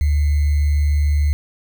sine tone with sample-and-hold, 73.42 Hz, D2, in tune, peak -13 dBFS, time 0.01-1.33 s, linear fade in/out 0 ms, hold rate 2100 Hz, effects none

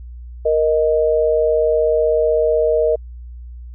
sine tone pair together, 467.8 / 624 Hz, A#4 / D#5, +6 / +5 cents, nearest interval perfect fourth, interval 499 cents, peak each -15 / -16 dBFS, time 0.45-2.96 s, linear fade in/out 10 ms, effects added 60 Hz sine -31 dBFS peak until 3.74 s

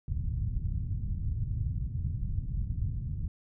white low-pass noise, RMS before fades -32 dBFS, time 0.08-3.28 s, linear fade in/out 2 ms, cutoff 120 Hz, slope 24 dB/octave, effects none

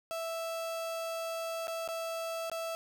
35% pulse tone with dropouts, 659.3 Hz, E5, in tune, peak -33 dBFS, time 0.11-2.75 s, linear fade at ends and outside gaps 0 ms, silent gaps 1.671-1.68 / 1.877-1.887 / 2.498-2.516 s, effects none

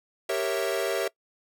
45% pulse chord, G diminished seventh, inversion none, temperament equal with one note detuned, 392 / 466.2 / 552.4 / 659.3 Hz, G4 / Bb4 / Db5 / Fb5, 0 / 0 / -6 / 0 cents, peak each -31 dBFS, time 0.29-1.08 s, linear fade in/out 5 ms, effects noise-tail reverb RT60 0.1 s tail -22 dB re dry

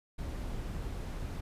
brown noise, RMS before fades -38 dBFS, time 0.18-1.41 s, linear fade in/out 10 ms, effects resampled to 32000 Hz

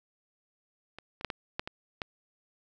clicks, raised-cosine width 0.3 ms, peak -27 / -28 / -15 / -17 / -15 / -21 / -17 dBFS, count 7, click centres 0.986 / 1.211 / 1.247 / 1.302 / 1.595 / 1.675 / 2.018 s, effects none

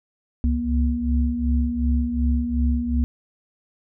sine tone cluster, 67.3 / 70 / 239.7 Hz, C2 / C#2 / A#3, +49 / +18 / +48 cents, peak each -23 dBFS, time 0.44-3.04 s, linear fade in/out 0 ms, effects none

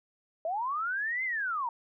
sine linear two-way sweep, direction up then down, 622.3 to 2106 to 903 Hz, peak -29 dBFS, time 0.45-1.69 s, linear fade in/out 2 ms, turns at 1.24 s, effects none

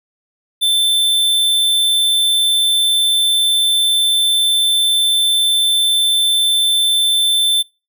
square tone, 3542 Hz, A7, 11 cents sharp, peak -12 dBFS, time 0.61-7.63 s, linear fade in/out 20 ms, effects noise-tail reverb RT60 0.3 s tail -25 dB re dry

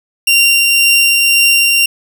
sawtooth tone with tremolo, 2768 Hz, F7, 16 cents flat, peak -3 dBFS, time 0.27-1.86 s, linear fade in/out 5 ms, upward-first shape triangle, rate 1.9 Hz, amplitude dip 25%, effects none

